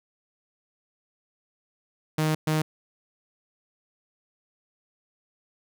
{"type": "tone bursts at uneven times", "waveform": "sawtooth", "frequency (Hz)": 155.56, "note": "D#3", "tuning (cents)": 0, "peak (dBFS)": -18, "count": 2, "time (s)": [[2.18, 2.35], [2.47, 2.62]], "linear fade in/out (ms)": 5, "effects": []}